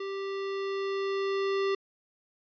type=tone with level ramp; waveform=square; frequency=392 Hz; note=G4; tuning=in tune; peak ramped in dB=-34 to -26 dBFS; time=0-1.75 s; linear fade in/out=5 ms; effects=resampled to 11025 Hz